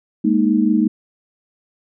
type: chord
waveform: sine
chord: Ab suspended second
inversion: none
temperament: equal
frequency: 207.7 / 233.1 / 311.1 Hz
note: Ab3 / Bb3 / Eb4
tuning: 0 / 0 / 0 cents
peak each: -17 dBFS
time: 0.24-0.88 s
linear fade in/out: 10 ms
effects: none